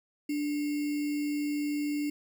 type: tone with sample-and-hold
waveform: sine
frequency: 293.5 Hz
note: D4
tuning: 1 cent flat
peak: -28 dBFS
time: 0.29-2.1 s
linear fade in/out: 5 ms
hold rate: 2450 Hz
effects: none